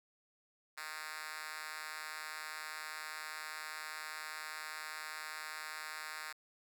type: tone with high-pass filter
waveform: 5% pulse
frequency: 155 Hz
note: D#3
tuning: 6 cents flat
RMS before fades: -45 dBFS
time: 0.77-6.33 s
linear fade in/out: 10 ms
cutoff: 1500 Hz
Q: 1
effects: none